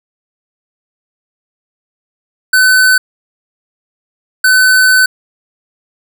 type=tone bursts at uneven times; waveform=square; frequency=1513 Hz; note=F#6; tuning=38 cents sharp; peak=-6 dBFS; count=2; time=2.53-2.98 / 4.44-5.06 s; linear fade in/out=5 ms; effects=none